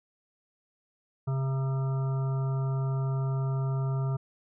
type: harmonic tone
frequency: 133.9 Hz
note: C3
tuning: 40 cents sharp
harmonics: 1 / 3 / 5 / 7 / 9 / 10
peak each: -26 / -41 / -43 / -46 / -46 / -49 dBFS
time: 1.27-4.17 s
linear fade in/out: 10 ms
effects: none